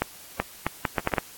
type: accelerating click train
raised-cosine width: 0.5 ms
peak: -7 dBFS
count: 8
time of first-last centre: 0.02-1.182 s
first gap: 380 ms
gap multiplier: 0.7
effects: white hiss -46 dBFS RMS until 1.37 s + AAC 64 kbps